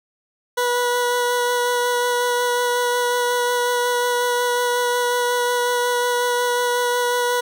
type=tone with vibrato; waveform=20% pulse; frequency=488.1 Hz; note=B4; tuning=20 cents flat; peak=-13 dBFS; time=0.57-7.41 s; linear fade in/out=10 ms; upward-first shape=sine; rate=5.5 Hz; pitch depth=10 cents each way; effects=none